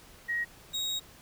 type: tone pair in turn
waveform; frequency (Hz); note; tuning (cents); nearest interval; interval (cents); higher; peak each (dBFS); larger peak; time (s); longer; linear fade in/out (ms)
sine / 35% pulse; 1891 / 3782; A#6 / A#7; +24 / +24; octave; 1200; second; -28; neither; 0.28-0.45 / 0.73-1; second; 20
effects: pink hiss -54 dBFS RMS until 1.21 s